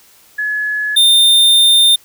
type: tone pair in turn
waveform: sine / square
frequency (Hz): 1700 / 3620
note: G#6 / A7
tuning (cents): +40 / +48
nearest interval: octave + minor second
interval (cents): 1308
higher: second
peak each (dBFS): -15 / -7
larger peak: second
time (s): 0.38-0.96 / 0.96-1.96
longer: second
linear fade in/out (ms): 10
effects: white hiss -47 dBFS RMS until 2.04 s